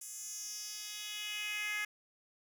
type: tone with high-pass filter sweep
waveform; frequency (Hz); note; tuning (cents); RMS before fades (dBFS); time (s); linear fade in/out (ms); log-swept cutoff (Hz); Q
10% pulse; 420.1; G#4; +20; -41; 0.01-1.85; 5; 8300 to 1900; 2.9
effects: none